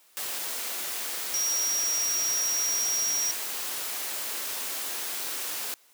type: tone in noise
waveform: sine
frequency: 5680 Hz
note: F8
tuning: 28 cents sharp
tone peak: -25 dBFS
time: 1.34-3.31 s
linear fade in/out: 0 ms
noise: white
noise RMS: -33 dBFS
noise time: 0.17-5.74 s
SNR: +5 dB
effects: white hiss -60 dBFS RMS until 5.93 s + high-pass 300 Hz 12 dB/octave